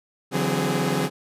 sawtooth tone cluster, 145.1 / 167.7 / 185.5 / 257.6 / 413.7 Hz, D3 / E3 / F#3 / C4 / G#4, -21 / +30 / +5 / -27 / -7 cents, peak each -24 dBFS, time 0.31-1.1 s, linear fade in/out 50 ms, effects resampled to 32000 Hz

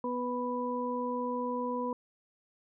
harmonic tone, 246.9 Hz, B3, in tune, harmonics 1 / 2 / 4, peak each -35 / -35 / -35 dBFS, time 0.04-1.93 s, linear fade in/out 2 ms, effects none

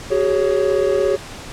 triangle chord, F# suspended second, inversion none, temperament equal with one note detuned, 378 / 415.3 / 554.4 Hz, F#4 / G#4 / C#5, +37 / 0 / 0 cents, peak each -17 dBFS, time 0.1-1.17 s, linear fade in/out 20 ms, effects pink hiss -34 dBFS RMS until 1.52 s + low-pass 8000 Hz 12 dB/octave

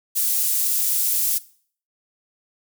pink high-pass noise, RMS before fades -21 dBFS, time 0.15-1.39 s, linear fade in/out 20 ms, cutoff 11000 Hz, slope 12 dB/octave, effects noise-tail reverb RT60 0.5 s tail -19 dB re dry

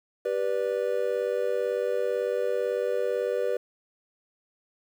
triangle chord, G major, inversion none, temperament just, 392 / 490 / 588 Hz, G4 / B4 / D5, 0 / -14 / +2 cents, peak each -29 / -25 / -29 dBFS, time 0.25-3.57 s, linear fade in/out 5 ms, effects 9-bit

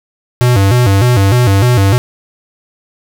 square tone with vibrato, 110 Hz, A2, in tune, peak -7 dBFS, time 0.41-1.98 s, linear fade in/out 0 ms, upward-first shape square, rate 3.3 Hz, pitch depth 200 cents each way, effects none

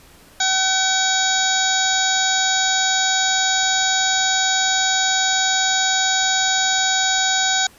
harmonic tone with a mistuned harmonic, 760 Hz, F#5, 46 cents sharp, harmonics 1 / 2 / 3 / 4 / 5 / 6 / 7 / 8 / 9, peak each -23 / -22 / -30 / -29 / -22 / -28 / -30 / -30 / -22 dBFS, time 0.4-7.67 s, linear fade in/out 5 ms, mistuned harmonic 4, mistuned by +140 cents, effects pink hiss -48 dBFS RMS until 7.78 s + resampled to 32000 Hz

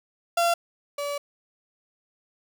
35% pulse tone pair in turn, 685 / 574.1 Hz, F5 / D5, -34 / -39 cents, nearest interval minor third, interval 305 cents, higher first, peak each -18 / -26 dBFS, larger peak first, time 0.37-0.54 / 0.98-1.18 s, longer second, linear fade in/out 5 ms, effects none

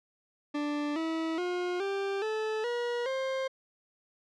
40% pulse tone with pitch steps, 293.7 / 324 / 357.4 / 394.3 / 435 / 479.9 / 529.4 Hz, D4 / E4 / F4 / G4 / A4 / B4 / C5, 0 / -30 / +40 / +10 / -20 / -50 / +20 cents, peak -29 dBFS, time 0.54-3.48 s, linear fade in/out 10 ms, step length 420 ms, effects low-pass 4000 Hz 12 dB/octave

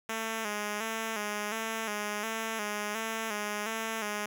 5% pulse tone with vibrato, 215.7 Hz, A3, 34 cents flat, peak -21 dBFS, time 0.09-4.26 s, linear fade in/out 5 ms, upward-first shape square, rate 1.4 Hz, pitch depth 61 cents each way, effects none

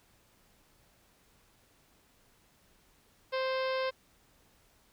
harmonic tone, 523.3 Hz, C5, in tune, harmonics 1 / 2 / 3 / 4 / 5 / 6 / 7 / 8 / 9 / 10, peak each -31 / -37 / -41 / -43 / -45 / -47 / -48 / -49 / -50 / -51 dBFS, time 3.32-3.91 s, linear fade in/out 20 ms, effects pink hiss -66 dBFS RMS until 4.92 s

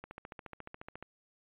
click train, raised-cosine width 0.5 ms, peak -29 dBFS, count 15, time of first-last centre 0.04-1.026 s, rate 14.2 Hz, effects resampled to 8000 Hz

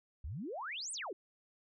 sine exponential two-way sweep, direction up then down, 59.3 to 9550 to 316.9 Hz, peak -39 dBFS, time 0.24-1.13 s, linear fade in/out 5 ms, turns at 0.92 s, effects none

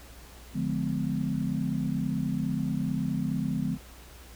sine chord, D diminished seventh, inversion none, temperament just, 146.83 / 176.2 / 211.4 / 253.7 Hz, D3 / F3 / Ab3 / Cb4, 0 / +16 / +31 / +47 cents, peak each -32 dBFS, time 0.53-3.78 s, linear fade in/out 50 ms, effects added 60 Hz sine -48 dBFS peak until 4.35 s + pink hiss -51 dBFS RMS until 4.35 s

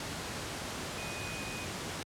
sine tone in noise, 2489 Hz, D#7, in tune, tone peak -43 dBFS, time 0.98-1.65 s, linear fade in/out 2 ms, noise pink, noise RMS -38 dBFS, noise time 0-2.03 s, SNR -8 dB, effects high-pass 80 Hz 12 dB/octave + low-pass 9000 Hz 12 dB/octave

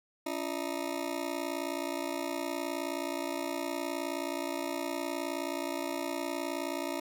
20% pulse ring-modulated tone, 311.1 Hz, D#4, in tune, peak -25 dBFS, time 0.26-7 s, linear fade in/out 5 ms, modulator 29.6 Hz, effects none

